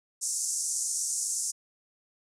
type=band-pass noise; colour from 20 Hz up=pink; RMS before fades=-31 dBFS; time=0.21-1.52 s; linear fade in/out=20 ms; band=5900 to 9700 Hz; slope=48 dB/octave; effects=none